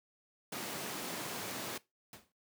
pink high-pass noise, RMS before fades -41 dBFS, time 0.52-1.78 s, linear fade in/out 5 ms, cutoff 170 Hz, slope 12 dB/octave
pink noise with exponential decay, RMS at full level -46 dBFS, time 2.13-2.32 s, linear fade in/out 1 ms, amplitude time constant 41 ms
effects noise-tail reverb RT60 0.2 s tail -19 dB re dry + high-pass 100 Hz 12 dB/octave

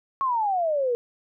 sine exponential sweep, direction down, 1110 to 466.2 Hz, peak -21 dBFS, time 0.21-0.95 s, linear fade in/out 0 ms, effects none

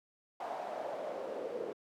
pink noise with band-pass filter sweep, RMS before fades -40 dBFS, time 0.4-1.73 s, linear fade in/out 5 ms, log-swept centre 770 to 450 Hz, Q 4.9, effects high-pass 200 Hz 12 dB/octave

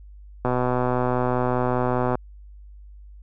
click train, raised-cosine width 1 ms, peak -9 dBFS, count 214, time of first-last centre 0.45-2.154 s, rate 125 Hz, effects added 50 Hz sine -41 dBFS peak until 3.22 s

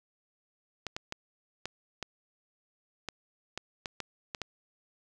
clicks, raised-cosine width 0.2 ms, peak -18 dBFS, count 11, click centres 0.867 / 0.965 / 1.124 / 1.656 / 2.027 / 3.087 / 3.576 / 3.858 / 4.003 / 4.348 / 4.417 s, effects none

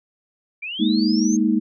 sine linear sweep, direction up, 2300 to 6480 Hz, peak -27 dBFS, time 0.62-1.37 s, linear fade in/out 10 ms
sine chord, Ab suspended second, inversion none, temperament equal with one note detuned, 207.7 / 233.1 / 314.9 Hz, Ab3 / Bb3 / Eb4, 0 / 0 / +21 cents, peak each -20 dBFS, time 0.79-1.6 s, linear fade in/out 20 ms
effects none

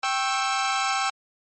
sawtooth chord, C# diminished, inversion second, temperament equal with one note detuned, 784 / 1090.9 / 1318.5 Hz, G5 / C#6 / E6, 0 / -28 / 0 cents, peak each -22 / -26 / -23 dBFS, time 0.03-1.1 s, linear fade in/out 5 ms, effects MP3 32 kbps

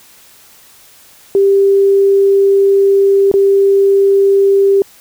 sine tone with dropouts, 394.5 Hz, G4, 11 cents sharp, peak -6 dBFS, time 1.35-4.82 s, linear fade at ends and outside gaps 1 ms, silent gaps 3.315-3.339 s, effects white hiss -43 dBFS RMS until 5 s

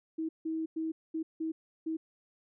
sine tone bursts at uneven times, 320.9 Hz, E4, 46 cents flat, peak -31 dBFS, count 6, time 0.18-0.29 / 0.45-0.66 / 0.76-0.92 / 1.14-1.23 / 1.4-1.52 / 1.86-1.97 s, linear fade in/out 10 ms, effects none

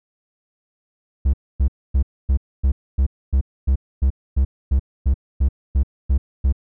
triangle tone bursts, 66.7 Hz, C2, 34 cents sharp, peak -11 dBFS, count 16, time 1.25-6.526 s, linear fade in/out 10 ms, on 86 ms, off 260 ms, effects none

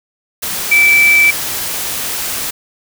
sine tone in noise, 2321 Hz, D7, 21 cents flat, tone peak -6 dBFS, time 0.71-1.31 s, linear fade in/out 10 ms, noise white, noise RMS -20 dBFS, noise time 0.42-2.51 s, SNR +11 dB, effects none

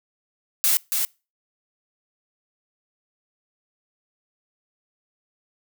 blue noise with echo, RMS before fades -19 dBFS, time 0.64-0.77 s, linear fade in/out 0 ms, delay 280 ms, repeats 1, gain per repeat -4 dB, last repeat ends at 1.05 s, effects noise-tail reverb RT60 0.3 s tail -25 dB re dry

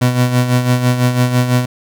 30% pulse tone with tremolo, 124.4 Hz, B2, 13 cents sharp, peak -6 dBFS, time 0.01-1.66 s, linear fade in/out 10 ms, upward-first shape sine, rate 6 Hz, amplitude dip 60%, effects none

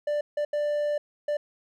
triangle tone bursts at uneven times, 590 Hz, D5, 8 cents sharp, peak -22 dBFS, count 4, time 0.07-0.21 / 0.37-0.45 / 0.53-0.98 / 1.28-1.37 s, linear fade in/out 5 ms, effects none

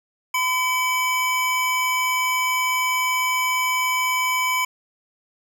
square tone pair together, 1016.5 / 2282 Hz, B5 / C#7, +50 / +50 cents, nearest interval octave + major second, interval 1400 cents, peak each -23 dBFS, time 0.34-4.65 s, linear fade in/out 5 ms, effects none

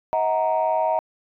sine chord, D# minor, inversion none, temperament equal with one note detuned, 636.1 / 740 / 932.3 Hz, D#5 / F#5 / A#5, +38 / 0 / 0 cents, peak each -21 / -24 / -22 dBFS, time 0.13-0.99 s, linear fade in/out 0 ms, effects tanh soft clip ceiling -12 dBFS

